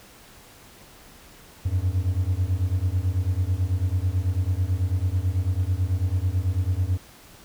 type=beating tone pair; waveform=triangle; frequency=87.5 / 96.6 Hz; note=F2 / G2; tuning=+4 / -25 cents; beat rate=9.1 Hz; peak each=-22 dBFS; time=1.65-6.98 s; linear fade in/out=10 ms; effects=pink hiss -49 dBFS RMS until 7.44 s